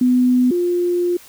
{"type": "tone pair in turn", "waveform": "sine", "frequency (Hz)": [250.4, 352.2], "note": ["B3", "F4"], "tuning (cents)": [24, 15], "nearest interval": "tritone", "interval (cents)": 591, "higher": "second", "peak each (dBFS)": [-11, -15], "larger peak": "first", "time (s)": [[0.01, 0.51], [0.51, 1.17]], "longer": "second", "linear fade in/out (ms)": 5, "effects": ["white hiss -44 dBFS RMS until 1.28 s"]}